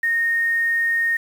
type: tone with quantisation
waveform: sine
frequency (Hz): 1849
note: A#6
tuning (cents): -15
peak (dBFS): -17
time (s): 0.03-1.17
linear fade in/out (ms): 5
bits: 7
effects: none